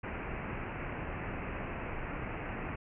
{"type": "low-pass noise", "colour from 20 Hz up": "pink", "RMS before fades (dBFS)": -39, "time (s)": [0.03, 2.76], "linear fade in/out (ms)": 10, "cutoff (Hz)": 2700, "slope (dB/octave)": 96, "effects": []}